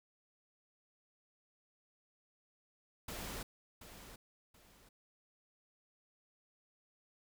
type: noise with echo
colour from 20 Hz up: pink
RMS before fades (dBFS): -44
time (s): 3.08-3.43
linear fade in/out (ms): 5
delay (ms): 730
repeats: 2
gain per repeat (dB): -10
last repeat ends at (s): 4.89
effects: none